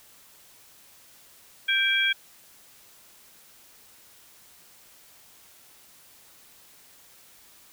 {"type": "tone cluster", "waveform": "sine", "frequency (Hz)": [1577, 2338, 3289], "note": ["G6", "D7", "G#7"], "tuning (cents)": [10, -8, -18], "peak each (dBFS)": -25, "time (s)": [1.68, 2.13], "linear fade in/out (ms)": 10, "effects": ["white hiss -54 dBFS RMS until 7.72 s"]}